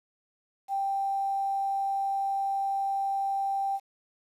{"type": "tone with quantisation", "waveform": "sine", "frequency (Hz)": 786, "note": "G5", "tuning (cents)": 4, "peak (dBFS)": -26, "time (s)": [0.68, 3.8], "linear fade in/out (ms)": 50, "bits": 9, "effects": ["resampled to 32000 Hz"]}